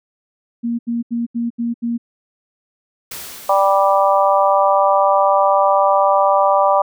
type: tone bursts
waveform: sine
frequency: 234.9 Hz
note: A#3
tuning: 13 cents sharp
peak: -17 dBFS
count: 6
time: 0.63-1.98 s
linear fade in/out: 20 ms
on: 160 ms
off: 78 ms
type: noise with exponential decay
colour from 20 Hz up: white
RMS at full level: -29 dBFS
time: 3.11-4.91 s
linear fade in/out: 5 ms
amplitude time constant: 390 ms
type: harmonic tone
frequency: 196 Hz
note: G3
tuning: in tune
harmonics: 3 / 4 / 5 / 6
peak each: -15 / -16 / -17 / -18 dBFS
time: 3.49-6.82 s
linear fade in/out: 5 ms
effects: none